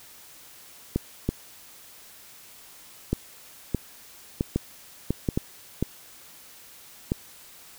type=clicks; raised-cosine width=3 ms; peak=-10 dBFS; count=11; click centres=0.96 / 1.29 / 3.13 / 3.747 / 4.409 / 4.56 / 5.106 / 5.288 / 5.375 / 5.826 / 7.119 s; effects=white hiss -49 dBFS RMS until 7.78 s